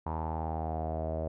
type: tone with low-pass filter sweep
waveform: sawtooth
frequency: 79.7 Hz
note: D#2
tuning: 42 cents sharp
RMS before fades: -34 dBFS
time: 0.06-1.28 s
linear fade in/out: 5 ms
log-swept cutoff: 940 to 600 Hz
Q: 7
effects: none